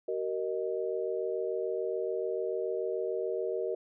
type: chord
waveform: sine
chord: D# minor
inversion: first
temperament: equal with one note detuned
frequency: 379.3 / 466.2 / 622.3 Hz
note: F#4 / A#4 / D#5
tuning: +43 / 0 / 0 cents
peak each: -34 / -33 / -37 dBFS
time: 0.08-3.75 s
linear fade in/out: 5 ms
effects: none